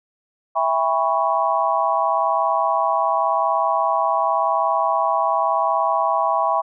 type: chord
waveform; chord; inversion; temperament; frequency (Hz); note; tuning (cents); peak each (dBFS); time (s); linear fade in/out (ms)
sine; C# half-diminished seventh; first; equal with one note detuned; 659.3 / 804.2 / 987.8 / 1108.7; E5 / G5 / B5 / C#6; 0 / +44 / 0 / 0; -22; 0.55-6.62; 20
effects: none